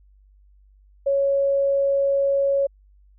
sine tone, 554.4 Hz, C#5, in tune, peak -17 dBFS, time 1.06-2.67 s, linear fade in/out 10 ms, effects added 49 Hz sine -51 dBFS peak until 3.18 s

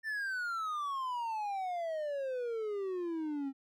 triangle exponential sweep, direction down, 1800 to 266.3 Hz, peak -32 dBFS, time 0.03-3.53 s, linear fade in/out 50 ms, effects none

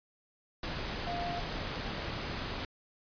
sine tone in noise, 698.5 Hz, F5, in tune, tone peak -35 dBFS, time 1.07-1.4 s, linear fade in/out 2 ms, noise pink, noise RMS -37 dBFS, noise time 0.63-2.65 s, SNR -1 dB, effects resampled to 11025 Hz

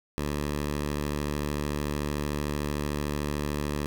10% pulse tone, 73.42 Hz, D2, in tune, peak -20 dBFS, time 0.18-3.86 s, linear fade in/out 0 ms, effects none

